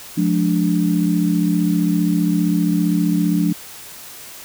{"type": "chord", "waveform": "sine", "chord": "D diminished", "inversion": "first", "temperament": "just", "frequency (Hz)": [176.2, 211.4, 293.7], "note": ["F3", "Ab3", "D4"], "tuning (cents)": [16, 31, 0], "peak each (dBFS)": [-17, -21, -19], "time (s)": [0.17, 3.53], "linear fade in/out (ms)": 10, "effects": ["white hiss -37 dBFS RMS until 4.44 s"]}